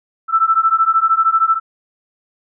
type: beating tone pair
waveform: sine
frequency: 1318.5 / 1331.5 Hz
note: E6 / E6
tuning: 0 / +17 cents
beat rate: 13 Hz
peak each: -14 dBFS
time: 0.28-1.6 s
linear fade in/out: 50 ms
effects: none